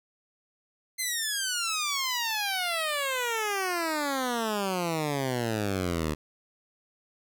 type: exponential sweep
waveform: 10% pulse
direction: down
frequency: 2092 to 74.2 Hz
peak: -19 dBFS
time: 0.98-6.15 s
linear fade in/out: 20 ms
effects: none